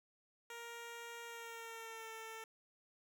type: tone with pitch glide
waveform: 10% pulse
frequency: 468.3 to 446.4 Hz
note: A#4 to A4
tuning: +8 to +25 cents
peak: -39 dBFS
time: 0.5-2.44 s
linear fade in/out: 2 ms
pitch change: -83 cents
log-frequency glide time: 1.25-2.1 s
effects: none